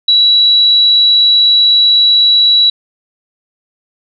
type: tone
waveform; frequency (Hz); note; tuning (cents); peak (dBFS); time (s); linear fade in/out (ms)
sine; 3916; B7; -15; -5; 0.08-2.7; 5
effects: none